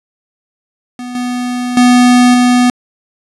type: tone with level steps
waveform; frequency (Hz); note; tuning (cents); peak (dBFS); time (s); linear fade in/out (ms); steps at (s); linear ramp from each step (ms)
square; 246.8; B3; -1; -23 / -16 / -5 / -7; 0.99-2.7; 2; 1.15 / 1.77 / 2.34; 2
effects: resampled to 24000 Hz + 7-bit